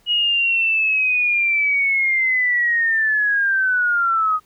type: linear sweep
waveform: sine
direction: down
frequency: 2904 to 1242 Hz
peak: -15 dBFS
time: 0.06-4.4 s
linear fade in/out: 50 ms
effects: pink hiss -58 dBFS RMS until 4.45 s